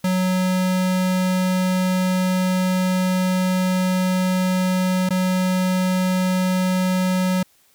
square tone with dropouts, 184.6 Hz, F#3, 4 cents flat, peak -18 dBFS, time 0.04-7.43 s, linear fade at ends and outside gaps 5 ms, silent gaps 5.091-5.105 s, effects white hiss -58 dBFS RMS until 7.74 s

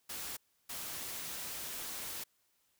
white noise bursts at uneven times, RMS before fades -42 dBFS, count 2, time 0.09-0.37 / 0.69-2.24 s, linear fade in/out 10 ms, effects white hiss -75 dBFS RMS until 2.79 s

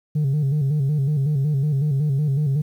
sine tone with vibrato, 143.4 Hz, D3, 41 cents flat, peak -15 dBFS, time 0.15-2.62 s, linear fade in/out 10 ms, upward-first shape square, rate 5.4 Hz, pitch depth 93 cents each way, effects tanh soft clip ceiling -16 dBFS + 9-bit

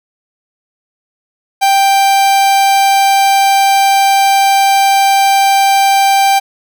45% pulse tone, 786 Hz, G5, 4 cents sharp, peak -7 dBFS, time 1.61-6.4 s, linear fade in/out 20 ms, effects none

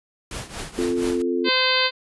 pink noise with tremolo, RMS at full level -30 dBFS, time 0.31-1.22 s, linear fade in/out 2 ms, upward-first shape triangle, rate 4.3 Hz, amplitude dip 85%
sine chord, F major, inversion second, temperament equal, 261.6 / 349.2 / 440 Hz, C4 / F4 / A4, 0 / 0 / 0 cents, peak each -25 / -23 / -26 dBFS, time 0.78-1.49 s, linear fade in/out 5 ms
harmonic tone, 515 Hz, C5, 28 cents flat, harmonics 1 / 2 / 3 / 4 / 5 / 6 / 7 / 8 / 9, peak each -26 / -26 / -26 / -26 / -26 / -26 / -26 / -26 / -26 dBFS, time 1.44-1.91 s, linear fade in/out 50 ms
effects resampled to 24000 Hz

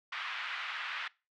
pink band-pass noise, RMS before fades -39 dBFS, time 0.12-1.08 s, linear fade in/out 5 ms, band 1200 to 3200 Hz, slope 24 dB/octave, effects noise-tail reverb RT60 0.3 s tail -23 dB re dry

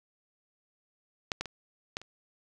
clicks, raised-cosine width 0.2 ms, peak -12 / -15 / -23 / -16 / -30 dBFS, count 5, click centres 1.318 / 1.41 / 1.457 / 1.969 / 2.016 s, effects none

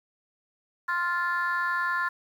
sine chord, F major, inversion second, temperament just, 1047.7 / 1396.9 / 1746.1 Hz, C6 / F6 / A6, +2 / 0 / -14 cents, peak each -28 dBFS, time 0.88-2.09 s, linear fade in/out 10 ms, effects tanh soft clip ceiling -18 dBFS + 9-bit

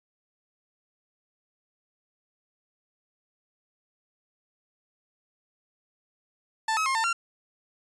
30% pulse tone with pitch steps, 884 / 1281 / 1067 / 898 / 1375 Hz, A5 / E6 / C6 / A5 / F6, +8 / -50 / +34 / +35 / -27 cents, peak -21 dBFS, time 6.68-7.13 s, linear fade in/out 5 ms, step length 90 ms, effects resampled to 22050 Hz

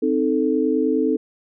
sine chord, A diminished, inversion first, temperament equal, 261.6 / 311.1 / 440 Hz, C4 / Eb4 / A4, 0 / 0 / 0 cents, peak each -21 dBFS, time 0.02-1.17 s, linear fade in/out 10 ms, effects none

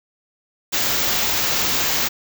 white band-stop noise, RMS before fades -20 dBFS, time 0.72-2.09 s, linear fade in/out 20 ms, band 7500 to 14000 Hz, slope 96 dB/octave, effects none

